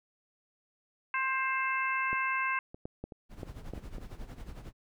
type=harmonic tone; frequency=528 Hz; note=C5; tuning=16 cents sharp; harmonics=2 / 3 / 4 / 5; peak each=-32 / -34 / -35 / -36 dBFS; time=1.14-2.59 s; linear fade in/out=2 ms
type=clicks; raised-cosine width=2 ms; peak=-27 / -32 / -25 / -25 / -31 / -24 / -24 / -32 / -30 dBFS; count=9; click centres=2.13 / 2.745 / 2.855 / 3.04 / 3.122 / 3.432 / 3.736 / 3.778 / 3.983 s
type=noise with tremolo; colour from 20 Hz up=brown; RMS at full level=-41 dBFS; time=3.29-4.73 s; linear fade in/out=50 ms; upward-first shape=sine; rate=11 Hz; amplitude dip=70%
effects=none